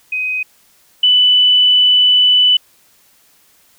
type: tone pair in turn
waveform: sine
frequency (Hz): 2512 / 2987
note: D#7 / F#7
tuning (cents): +16 / +16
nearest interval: minor third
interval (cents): 300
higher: second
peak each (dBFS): -16 / -7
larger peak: second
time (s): 0.12-0.43 / 1.03-2.57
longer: second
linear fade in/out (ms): 5
effects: white hiss -52 dBFS RMS until 3.78 s